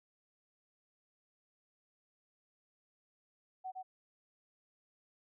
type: tone with echo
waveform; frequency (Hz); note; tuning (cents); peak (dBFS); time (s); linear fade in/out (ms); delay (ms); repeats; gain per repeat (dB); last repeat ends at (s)
sine; 750; F#5; +23; -39; 3.64-3.72; 20; 110; 1; -2; 3.83
effects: none